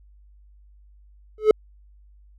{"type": "tone with exponential growth", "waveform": "triangle", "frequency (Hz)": 430, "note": "A4", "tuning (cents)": -40, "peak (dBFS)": -4, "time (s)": [1.38, 1.51], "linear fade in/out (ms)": 2, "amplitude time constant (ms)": 28, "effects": ["added 50 Hz sine -49 dBFS peak until 2.38 s"]}